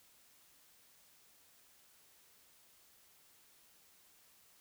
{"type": "silence", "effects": ["white hiss -66 dBFS RMS until 4.6 s"]}